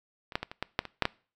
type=clicks; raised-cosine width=0.3 ms; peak=-26 / -11 / -17 / -24 / -14 / -8 / -22 / -7 / -9 dBFS; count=9; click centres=0.322 / 0.355 / 0.43 / 0.515 / 0.626 / 0.791 / 0.853 / 1.023 / 1.054 s; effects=noise-tail reverb RT60 0.4 s tail -23 dB re dry